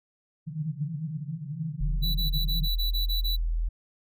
white band-pass noise, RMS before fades -34 dBFS, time 0.46-2.69 s, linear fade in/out 20 ms, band 140 to 160 Hz, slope 96 dB/octave
sine tone, 41.02 Hz, E1, 8 cents flat, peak -24 dBFS, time 1.8-3.69 s, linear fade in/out 10 ms
square tone bursts, 3951 Hz, B7, in tune, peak -29 dBFS, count 9, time 2.02-3.366 s, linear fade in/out 20 ms, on 130 ms, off 22 ms
effects none

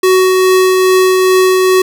square tone with tremolo, 373 Hz, F#4, 14 cents sharp, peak -6 dBFS, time 0.03-1.82 s, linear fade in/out 5 ms, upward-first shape triangle, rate 2.4 Hz, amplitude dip 25%, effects none

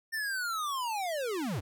square linear sweep, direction down, 1815 to 76.4 Hz, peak -32 dBFS, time 0.12-1.61 s, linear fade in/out 20 ms, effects none

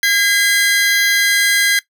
sawtooth tone pair together, 1627 / 2034 Hz, G#6 / C7, -36 / -50 cents, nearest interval major third, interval 386 cents, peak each -11 dBFS, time 0.03-1.79 s, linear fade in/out 2 ms, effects noise-tail reverb RT60 0.1 s tail -18 dB re dry

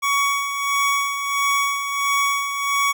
25% pulse tone with tremolo, 1123 Hz, C#6, 22 cents sharp, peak -13 dBFS, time 0.02-2.93 s, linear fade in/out 20 ms, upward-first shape sine, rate 1.5 Hz, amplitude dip 55%, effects none

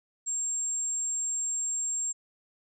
sine tone, 7459 Hz, A#8, in tune, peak -28 dBFS, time 0.26-2.13 s, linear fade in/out 20 ms, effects none

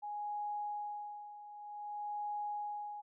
sine tone with tremolo, 830.6 Hz, G#5, in tune, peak -36 dBFS, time 0.02-3.02 s, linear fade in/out 20 ms, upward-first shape sine, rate 0.53 Hz, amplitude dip 75%, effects none

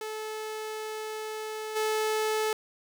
sawtooth tone with level steps, 433.5 Hz, A4, 26 cents flat, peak -30 / -22 dBFS, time 0.01-2.53 s, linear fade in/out 2 ms, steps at 1.75 s, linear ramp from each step 20 ms, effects none

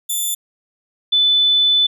5% pulse / sine tone pair in turn, 3520 / 3500 Hz, A7 / A7, 0 / -10 cents, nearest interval unison, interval 10 cents, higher first, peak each -11 dBFS, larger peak neither, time 0.09-0.35 / 1.12-1.87 s, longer second, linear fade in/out 10 ms, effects none

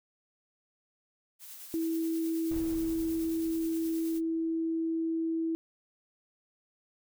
blue noise with tremolo, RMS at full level -45 dBFS, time 1.39-4.21 s, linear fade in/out 50 ms, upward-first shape sine, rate 9.4 Hz, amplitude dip 35%
sine tone, 326.6 Hz, E4, 16 cents flat, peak -28 dBFS, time 1.74-5.55 s, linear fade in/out 0 ms
brown noise with exponential decay, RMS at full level -39 dBFS, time 2.51-5.09 s, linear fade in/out 5 ms, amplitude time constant 560 ms
effects none

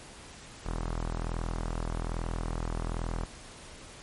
sawtooth tone with low-pass filter, 41.2 Hz, E1, in tune, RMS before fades -33 dBFS, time 0.65-3.26 s, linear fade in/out 20 ms, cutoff 1200 Hz, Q 1.9, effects pink hiss -48 dBFS RMS until 4.02 s + MP3 48 kbps

